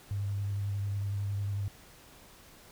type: tone with vibrato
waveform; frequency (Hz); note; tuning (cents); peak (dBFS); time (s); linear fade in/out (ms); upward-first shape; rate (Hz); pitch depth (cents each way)
sine; 100.3; G2; +40; -30; 0.11-1.68; 0; square; 11; 15
effects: pink hiss -55 dBFS RMS until 2.71 s